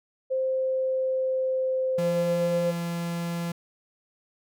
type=tone with pitch glide; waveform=sine; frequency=523.3 to 520 Hz; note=C5 to C5; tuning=0 to -11 cents; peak=-23 dBFS; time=0.3-2.72 s; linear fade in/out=20 ms; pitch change=-11 cents; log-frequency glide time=0.41-1.84 s
type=tone; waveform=45% pulse; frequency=170.6 Hz; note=F3; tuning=40 cents flat; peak=-28 dBFS; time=1.98-3.52 s; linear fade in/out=5 ms
effects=none